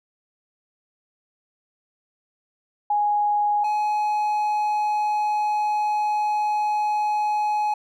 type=tone pair in turn; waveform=sine / triangle; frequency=830 / 842.6 Hz; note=G#5 / G#5; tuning=-1 / +25 cents; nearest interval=unison; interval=26 cents; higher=second; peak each=-18 / -18 dBFS; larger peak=neither; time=2.9-3.64 / 3.64-7.74 s; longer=second; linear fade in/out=5 ms; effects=none